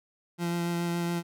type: tone with vibrato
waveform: 30% pulse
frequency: 171.8 Hz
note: F3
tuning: 28 cents flat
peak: -25 dBFS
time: 0.38-1.23 s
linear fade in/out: 50 ms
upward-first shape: sine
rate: 7.1 Hz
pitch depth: 11 cents each way
effects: none

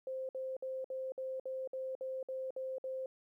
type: tone bursts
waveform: sine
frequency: 523.3 Hz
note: C5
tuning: in tune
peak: -37 dBFS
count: 11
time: 0.07-3.06 s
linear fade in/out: 2 ms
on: 220 ms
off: 57 ms
effects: 13-bit

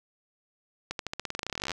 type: accelerating click train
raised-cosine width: 0.2 ms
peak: -15 dBFS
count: 24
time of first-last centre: 0.91-1.717 s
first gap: 82 ms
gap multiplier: 0.91
effects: none

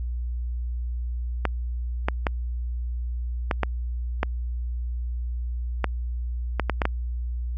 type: clicks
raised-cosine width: 0.5 ms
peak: -7 dBFS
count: 11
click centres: 1.453 / 2.085 / 2.268 / 3.512 / 3.633 / 4.231 / 5.843 / 6.597 / 6.697 / 6.818 / 6.854 s
effects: added 60 Hz sine -26 dBFS peak until 7.57 s

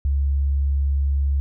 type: tone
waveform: sine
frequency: 69.6 Hz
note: C#2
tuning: 8 cents sharp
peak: -17 dBFS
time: 0.05-1.4 s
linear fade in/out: 0 ms
effects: none

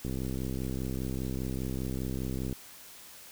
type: click train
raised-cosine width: 3 ms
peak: -22 dBFS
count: 162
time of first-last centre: 0.05-2.527 s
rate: 65 Hz
effects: white hiss -50 dBFS RMS until 3.31 s

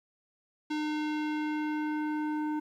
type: tone with low-pass filter sweep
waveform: square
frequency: 303.7 Hz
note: D#4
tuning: 42 cents flat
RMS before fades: -32 dBFS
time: 0.7-2.6 s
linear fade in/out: 10 ms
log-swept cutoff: 4400 to 1100 Hz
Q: 1.1
effects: 11-bit

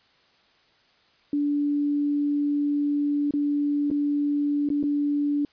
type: tone with dropouts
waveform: sine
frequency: 290 Hz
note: D4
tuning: 22 cents flat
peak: -21 dBFS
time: 1.33-5.45 s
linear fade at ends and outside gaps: 2 ms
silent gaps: 3.309-3.337 / 3.903-3.912 / 4.689-4.701 / 4.829-4.837 s
effects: white hiss -61 dBFS RMS until 5.52 s + resampled to 11025 Hz

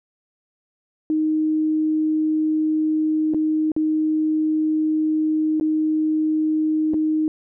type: tone with dropouts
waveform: sine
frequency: 311.1 Hz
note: D#4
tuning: in tune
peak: -17 dBFS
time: 1.1-7.28 s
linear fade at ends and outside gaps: 1 ms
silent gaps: 3.337-3.345 / 3.718-3.764 / 5.599-5.61 / 6.936-6.942 s
effects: none

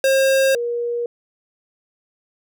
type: tone pair in turn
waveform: square / sine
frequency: 536 / 475.6 Hz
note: C5 / A#4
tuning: +42 / +35 cents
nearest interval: major second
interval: 207 cents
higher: first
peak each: -14 / -20 dBFS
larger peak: first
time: 0.04-0.55 / 0.55-1.06 s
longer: neither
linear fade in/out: 2 ms
effects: none

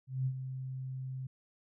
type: tone with ADSR envelope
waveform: sine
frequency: 130.81 Hz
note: C3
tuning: in tune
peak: -28 dBFS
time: 0.07-1.27 s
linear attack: 190 ms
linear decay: 67 ms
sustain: -9 dB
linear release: 6 ms
effects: none

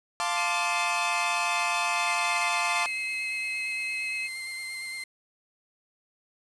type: chord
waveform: sawtooth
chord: D minor seventh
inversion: first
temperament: equal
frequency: 698.5 / 880 / 1046.5 / 1174.7 Hz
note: F5 / A5 / C6 / D6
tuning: 0 / 0 / 0 / 0 cents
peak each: -28 dBFS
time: 0.2-2.86 s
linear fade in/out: 0 ms
type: tone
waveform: sine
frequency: 2561 Hz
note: D#7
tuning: 49 cents sharp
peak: -30 dBFS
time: 0.36-4.28 s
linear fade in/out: 20 ms
type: tone with vibrato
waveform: 35% pulse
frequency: 2093 Hz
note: C7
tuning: in tune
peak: -32 dBFS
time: 2.05-5.04 s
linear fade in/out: 5 ms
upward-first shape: sine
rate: 8.7 Hz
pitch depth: 16 cents each way
effects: resampled to 24000 Hz + 8-bit

